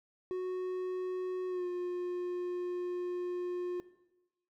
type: tone with pitch glide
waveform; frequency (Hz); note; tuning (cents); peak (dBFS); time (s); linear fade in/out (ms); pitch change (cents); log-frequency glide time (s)
triangle; 368 to 356.7; F#4 to F4; -9 to +37; -31; 0.31-3.8; 0; -54; 1.48-1.66
effects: noise-tail reverb RT60 1.0 s tail -17 dB re dry